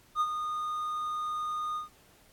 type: tone with ADSR envelope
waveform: triangle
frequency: 1228 Hz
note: D#6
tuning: 23 cents flat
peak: -21 dBFS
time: 0.15-1.89 s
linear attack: 57 ms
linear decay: 52 ms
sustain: -8 dB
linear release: 130 ms
effects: pink hiss -61 dBFS RMS until 2.32 s + AAC 64 kbps